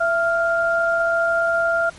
sine tone pair together, 668.8 / 1396.9 Hz, E5 / F6, +25 / 0 cents, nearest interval octave + minor second, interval 1275 cents, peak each -19 dBFS, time 0-1.9 s, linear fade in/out 10 ms, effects pink hiss -44 dBFS RMS until 1.98 s + MP3 48 kbps

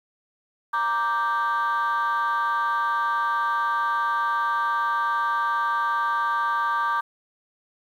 sine chord, G minor, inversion first, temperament equal, 932.3 / 1174.7 / 1568 Hz, Bb5 / D6 / G6, 0 / 0 / 0 cents, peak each -25 / -22 / -26 dBFS, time 0.73-7.01 s, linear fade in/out 10 ms, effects tanh soft clip ceiling -17 dBFS + 9-bit

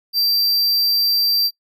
square tone, 4699 Hz, D8, in tune, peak -15 dBFS, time 0.13-1.51 s, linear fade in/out 50 ms, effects noise-tail reverb RT60 0.1 s tail -22 dB re dry

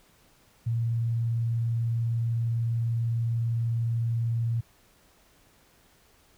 sine tone with vibrato, 115.8 Hz, A#2, 11 cents flat, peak -24 dBFS, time 0.66-4.61 s, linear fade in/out 10 ms, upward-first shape triangle, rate 20 Hz, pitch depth 66 cents each way, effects pink hiss -61 dBFS RMS until 6.37 s

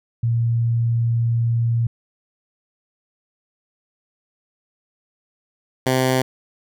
sine / 10% pulse tone pair in turn, 116.6 / 129.64 Hz, A#2 / C3, +1 / -16 cents, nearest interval major second, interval 183 cents, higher second, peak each -16 / -8 dBFS, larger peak second, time 0.23-1.87 / 5.86-6.22 s, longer first, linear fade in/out 5 ms, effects none

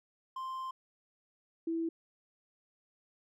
triangle / sine tone pair in turn, 1046.5 / 329.6 Hz, C6 / E4, 0 / 0 cents, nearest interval octave + minor sixth, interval 2000 cents, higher first, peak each -35 / -31 dBFS, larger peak second, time 0.36-0.71 / 1.67-1.89 s, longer first, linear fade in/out 5 ms, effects none

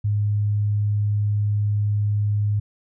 sine tone, 103.83 Hz, G#2, in tune, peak -18 dBFS, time 0.04-2.6 s, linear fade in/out 10 ms, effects none

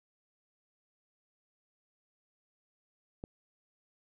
click, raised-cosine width 2 ms, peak -27 dBFS, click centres 3.239 s, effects none

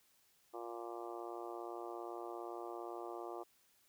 harmonic tone, 117.5 Hz, A#2, 14 cents sharp, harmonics 3 / 4 / 5 / 6 / 7 / 8 / 9 / 10, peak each -47 / -51 / -53 / -50 / -53 / -57 / -56 / -54 dBFS, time 0.53-3.44 s, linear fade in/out 20 ms, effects white hiss -72 dBFS RMS until 3.88 s

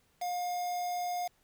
triangle tone with quantisation, 712 Hz, F5, 33 cents sharp, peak -30 dBFS, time 0.21-1.28 s, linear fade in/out 10 ms, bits 7, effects pink hiss -70 dBFS RMS until 1.43 s

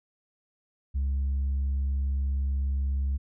sine tone with tanh clipping, 68.3 Hz, C#2, 25 cents flat, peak -25 dBFS, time 0.94-3.18 s, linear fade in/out 20 ms, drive 1 dB, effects none

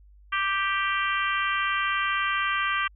harmonic tone, 392 Hz, G4, in tune, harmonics 3 / 4 / 5 / 6 / 7 / 8, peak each -27 / -29 / -31 / -33 / -34 / -35 dBFS, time 0.32-2.88 s, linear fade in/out 10 ms, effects added 50 Hz sine -50 dBFS peak until 2.95 s

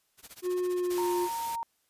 white noise with tremolo, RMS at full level -45 dBFS, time 0.17-1.23 s, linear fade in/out 50 ms, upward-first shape sine, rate 15 Hz, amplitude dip 95%
triangle tone with pitch glide, 361.3 to 354.5 Hz, F#4 to F4, -41 to +26 cents, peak -25 dBFS, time 0.42-1.29 s, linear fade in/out 50 ms, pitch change -33 cents, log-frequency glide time 0.63-1.05 s
white noise, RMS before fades -41 dBFS, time 0.9-1.56 s, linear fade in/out 10 ms
sine tone, 924 Hz, A#5, 16 cents flat, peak -31 dBFS, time 0.98-1.63 s, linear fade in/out 0 ms
effects white hiss -73 dBFS RMS until 1.89 s + resampled to 32000 Hz

